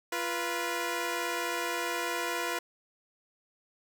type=tone pair together; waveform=10% pulse; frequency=345 / 487.9 Hz; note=F4 / B4; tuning=-21 / -21 cents; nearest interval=tritone; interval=600 cents; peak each=-25 dBFS; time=0.12-2.59 s; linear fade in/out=5 ms; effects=none